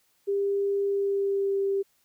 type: tone with pitch glide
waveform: sine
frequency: 399 to 393.7 Hz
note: G4 to G4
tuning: +31 to +8 cents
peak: -23 dBFS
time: 0.27-1.83 s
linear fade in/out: 20 ms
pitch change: -23 cents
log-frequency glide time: 0.86-1.59 s
effects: white hiss -68 dBFS RMS until 2.04 s